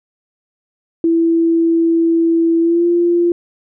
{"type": "tone with pitch glide", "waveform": "sine", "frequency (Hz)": [331.7, 345.4], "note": ["E4", "F4"], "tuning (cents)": [11, -19], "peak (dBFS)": -10, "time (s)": [1.04, 3.32], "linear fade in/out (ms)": 2, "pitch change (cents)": 70, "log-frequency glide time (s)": [2.6, 2.86], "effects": []}